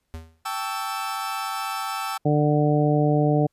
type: tone with exponential decay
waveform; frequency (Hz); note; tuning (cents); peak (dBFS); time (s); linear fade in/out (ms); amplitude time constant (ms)
square; 81; E2; -30; -30; 0.14-0.43; 0; 61
type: chord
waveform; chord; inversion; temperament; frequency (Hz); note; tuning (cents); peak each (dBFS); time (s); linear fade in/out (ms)
40% pulse; A dominant seventh; third; equal with one note detuned; 784 / 880 / 1130.1 / 1318.5; G5 / A5 / C#6 / E6; 0 / 0 / +33 / 0; -31 / -33 / -35 / -29; 0.45-2.18; 10
type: harmonic tone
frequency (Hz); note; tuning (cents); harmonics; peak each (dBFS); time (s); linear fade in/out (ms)
148.8; D3; +23; 1 / 2 / 3 / 4 / 5; -20 / -23 / -25 / -26 / -27; 2.25-3.47; 10
effects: pink hiss -75 dBFS RMS until 3.52 s + resampled to 32000 Hz